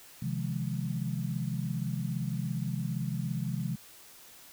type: chord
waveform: sine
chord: F minor seventh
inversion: second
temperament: just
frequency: 130.96 / 157.15 / 174.61 / 209.5 Hz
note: C3 / Eb3 / F3 / Ab3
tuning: +2 / +18 / 0 / +15 cents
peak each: -34 / -36 / -36 / -38 dBFS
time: 0.22-3.76 s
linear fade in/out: 5 ms
effects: white hiss -53 dBFS RMS until 4.52 s